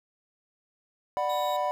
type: chord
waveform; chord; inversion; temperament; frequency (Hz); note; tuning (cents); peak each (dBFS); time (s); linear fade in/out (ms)
triangle; B minor; first; just; 592.7 / 740.8 / 987.8; D5 / F#5 / B5; +16 / +2 / 0; -28; 1.17-1.71; 0
type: tone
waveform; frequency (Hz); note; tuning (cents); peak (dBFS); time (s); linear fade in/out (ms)
40% pulse; 3790; A#7; +28; -37; 1.29-1.57; 10
effects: 10-bit